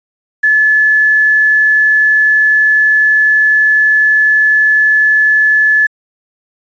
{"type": "tone with quantisation", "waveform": "sine", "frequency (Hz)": 1724, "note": "A6", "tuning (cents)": -36, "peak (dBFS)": -6, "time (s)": [0.43, 5.87], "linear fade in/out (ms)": 10, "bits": 6, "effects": ["resampled to 16000 Hz"]}